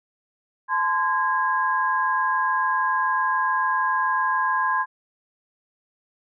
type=tone cluster; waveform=sine; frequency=866 / 1033 / 1639 Hz; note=A5 / C6 / G#6; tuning=-28 / -22 / -23 cents; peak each=-29 / -21 / -25 dBFS; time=0.68-4.86 s; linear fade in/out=50 ms; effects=none